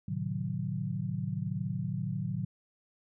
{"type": "chord", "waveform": "sine", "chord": "A diminished seventh", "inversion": "none", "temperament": "equal with one note detuned", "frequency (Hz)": [110, 130.81, 152.36, 185], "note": ["A2", "C3", "Eb3", "Gb3"], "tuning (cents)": [0, 0, -36, 0], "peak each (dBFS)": [-37, -38, -36, -36], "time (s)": [0.08, 2.45], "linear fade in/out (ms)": 5, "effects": []}